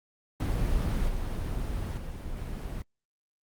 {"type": "noise with level steps", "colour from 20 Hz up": "brown", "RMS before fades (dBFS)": [-27, -31, -36, -34], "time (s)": [0.4, 2.82], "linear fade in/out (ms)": 2, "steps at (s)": [1.08, 1.97, 2.36], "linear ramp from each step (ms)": 10, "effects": ["Opus 24 kbps"]}